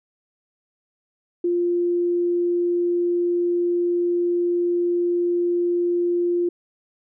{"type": "tone", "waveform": "sine", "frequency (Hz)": 349.2, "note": "F4", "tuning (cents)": 0, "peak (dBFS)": -18, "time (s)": [1.44, 6.49], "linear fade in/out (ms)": 5, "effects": []}